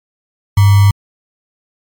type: tone with sample-and-hold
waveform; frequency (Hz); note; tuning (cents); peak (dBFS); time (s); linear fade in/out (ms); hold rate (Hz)
sine; 100.1; G2; +37; -4; 0.57-0.91; 5; 1050
effects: MP3 96 kbps